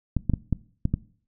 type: clicks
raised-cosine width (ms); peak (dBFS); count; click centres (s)
5; -10; 6; 0.167 / 0.297 / 0.337 / 0.527 / 0.854 / 0.94
effects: noise-tail reverb RT60 0.5 s tail -20 dB re dry